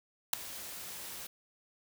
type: noise with ADSR envelope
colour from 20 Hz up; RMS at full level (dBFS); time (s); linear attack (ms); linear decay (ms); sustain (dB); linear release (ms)
white; -23; 0.33-1.27; 5; 3; -21; 5
effects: none